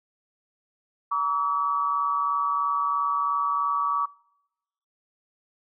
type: tone cluster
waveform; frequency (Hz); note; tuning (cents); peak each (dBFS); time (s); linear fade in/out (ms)
sine; 944 / 1144 / 1287; A#5 / D6 / E6; +22 / -46 / -42; -32 / -23 / -32; 1.11-4.06; 10
effects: noise-tail reverb RT60 0.9 s tail -25 dB re dry